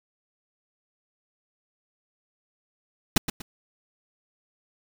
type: noise with echo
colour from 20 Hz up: pink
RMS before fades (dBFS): -17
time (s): 3.16-3.18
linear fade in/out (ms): 5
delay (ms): 120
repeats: 2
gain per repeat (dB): -10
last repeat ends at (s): 3.42
effects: none